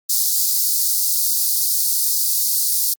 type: high-pass noise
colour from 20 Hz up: white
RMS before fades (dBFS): -18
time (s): 0.09-2.94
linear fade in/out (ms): 10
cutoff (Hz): 4300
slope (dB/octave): 48
effects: Opus 48 kbps